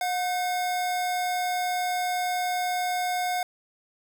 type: tone pair together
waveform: square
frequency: 723 / 1532 Hz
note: F#5 / G6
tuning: -40 / -40 cents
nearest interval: octave + minor second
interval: 1300 cents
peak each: -26 / -38 dBFS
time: 0.01-3.43 s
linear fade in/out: 2 ms
effects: none